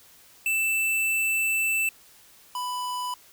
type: tone pair in turn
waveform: square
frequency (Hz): 2652 / 993.4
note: E7 / B5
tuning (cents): +10 / +10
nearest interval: octave + perfect fourth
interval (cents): 1700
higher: first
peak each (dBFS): -23 / -29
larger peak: first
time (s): 0.46-1.89 / 2.55-3.14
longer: first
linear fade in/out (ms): 2
effects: white hiss -54 dBFS RMS until 3.32 s